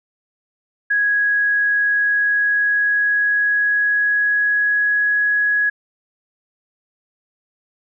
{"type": "tone with pitch glide", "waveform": "sine", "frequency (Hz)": [1661.2, 1673.7], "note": ["G#6", "G#6"], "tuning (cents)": [0, 13], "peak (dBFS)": -14, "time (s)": [0.9, 5.7], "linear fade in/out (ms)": 10, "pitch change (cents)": 13, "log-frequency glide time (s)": [1.85, 5.18], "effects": []}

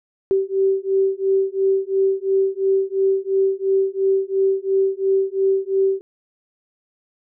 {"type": "beating tone pair", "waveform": "sine", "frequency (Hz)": [385.4, 388.3], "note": ["G4", "G4"], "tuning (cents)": [-29, -16], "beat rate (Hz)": 2.9, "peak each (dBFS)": -19, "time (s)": [0.31, 6.01], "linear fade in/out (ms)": 0, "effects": []}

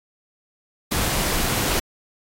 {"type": "noise", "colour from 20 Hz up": "pink", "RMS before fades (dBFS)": -22, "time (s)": [0.91, 1.8], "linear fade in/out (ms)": 10, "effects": ["AAC 48 kbps"]}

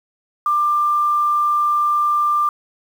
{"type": "tone with quantisation", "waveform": "sine", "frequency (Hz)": 1189, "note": "D6", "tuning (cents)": 21, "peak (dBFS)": -14, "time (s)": [0.46, 2.49], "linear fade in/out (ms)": 2, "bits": 7, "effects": []}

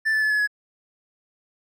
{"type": "tone with pitch steps", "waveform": "triangle", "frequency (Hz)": [1765, 1744.7, 1724.7, 1704.9, 1685.3], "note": ["A6", "A6", "A6", "G#6", "G#6"], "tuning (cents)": [5, -15, -35, 45, 25], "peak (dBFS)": -17, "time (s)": [0.05, 0.475], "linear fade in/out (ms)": 20, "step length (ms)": 85, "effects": []}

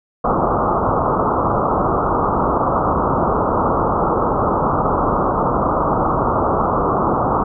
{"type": "low-pass noise", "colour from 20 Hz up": "white", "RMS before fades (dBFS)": -17, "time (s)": [0.24, 7.44], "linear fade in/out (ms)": 10, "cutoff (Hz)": 1300, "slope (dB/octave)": 96, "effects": []}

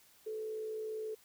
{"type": "tone with frequency modulation", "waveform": "sine", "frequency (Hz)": 435.7, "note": "A4", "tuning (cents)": -17, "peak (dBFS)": -37, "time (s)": [0.26, 1.15], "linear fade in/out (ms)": 10, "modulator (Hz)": 57.7, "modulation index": 0.3, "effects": ["white hiss -64 dBFS RMS until 1.24 s"]}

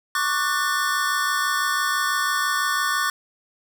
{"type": "chord", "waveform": "square", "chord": "D major seventh", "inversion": "third", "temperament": "equal with one note detuned", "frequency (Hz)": [1108.7, 1174.7, 1480, 1794.9], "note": ["C#6", "D6", "F#6", "A6"], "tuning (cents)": [0, 0, 0, 34], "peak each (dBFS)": -27, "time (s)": [0.15, 3.1], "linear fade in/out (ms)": 2, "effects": []}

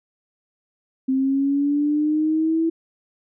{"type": "linear sweep", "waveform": "sine", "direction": "up", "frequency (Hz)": [261.6, 329.6], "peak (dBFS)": -17, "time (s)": [1.08, 2.7], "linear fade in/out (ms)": 10, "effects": []}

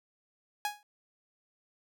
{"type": "tone with exponential decay", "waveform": "sawtooth", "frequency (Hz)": 830.6, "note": "G#5", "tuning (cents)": 0, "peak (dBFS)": -24, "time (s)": [0.65, 0.83], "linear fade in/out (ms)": 1, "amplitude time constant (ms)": 38, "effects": []}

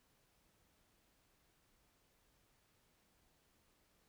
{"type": "silence", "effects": ["pink hiss -75 dBFS RMS until 4.08 s"]}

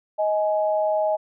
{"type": "tone pair together", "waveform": "sine", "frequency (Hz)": [627.8, 838], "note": ["D#5", "G#5"], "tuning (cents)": [15, 15], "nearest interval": "perfect fourth", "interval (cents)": 500, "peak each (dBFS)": [-20, -25], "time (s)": [0.18, 1.17], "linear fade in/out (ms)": 20, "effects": []}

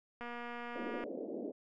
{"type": "click train", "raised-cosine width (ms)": 0.5, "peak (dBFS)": -30, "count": 199, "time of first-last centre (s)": [0.21, 1.038], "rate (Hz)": 239}
{"type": "band-pass noise", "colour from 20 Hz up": "pink", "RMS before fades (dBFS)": -42, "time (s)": [0.75, 1.52], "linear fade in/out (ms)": 10, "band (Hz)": [230, 610], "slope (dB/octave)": 48}
{"effects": []}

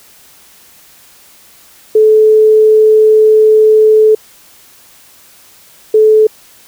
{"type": "tone bursts at uneven times", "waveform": "sine", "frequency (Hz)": 433.2, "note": "A4", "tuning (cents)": -27, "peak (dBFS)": -3, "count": 2, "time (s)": [[1.95, 4.15], [5.94, 6.27]], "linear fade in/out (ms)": 5, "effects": ["white hiss -42 dBFS RMS until 6.67 s"]}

